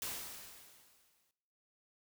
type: noise with exponential decay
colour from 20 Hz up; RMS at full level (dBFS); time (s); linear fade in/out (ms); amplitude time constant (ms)
white; -39; 0.02-1.31; 1; 280
effects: noise-tail reverb RT60 0.9 s tail -17 dB re dry